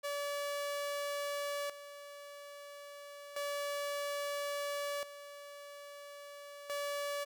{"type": "tone with tremolo", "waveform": "sawtooth", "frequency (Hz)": 574, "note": "D5", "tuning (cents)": -40, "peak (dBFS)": -32, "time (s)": [0.03, 7.25], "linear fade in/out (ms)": 20, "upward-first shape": "square", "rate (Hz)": 0.3, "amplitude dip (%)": 75, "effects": []}